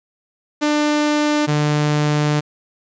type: tone pair in turn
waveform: sawtooth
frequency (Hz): 298.2 / 149.1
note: D4 / D3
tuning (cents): +27 / +27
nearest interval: octave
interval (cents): 1200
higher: first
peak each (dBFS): -11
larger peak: neither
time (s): 0.61-1.47 / 1.47-2.41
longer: second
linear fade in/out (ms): 20
effects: resampled to 16000 Hz + 8-bit